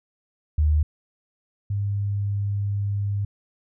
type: tone pair in turn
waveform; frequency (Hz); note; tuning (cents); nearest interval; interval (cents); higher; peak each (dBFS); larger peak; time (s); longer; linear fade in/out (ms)
sine; 76 / 101.07; D#2 / G#2; -40 / -47; perfect fourth; 493; second; -16 / -22; first; 0.58-0.83 / 1.7-3.25; second; 5
effects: none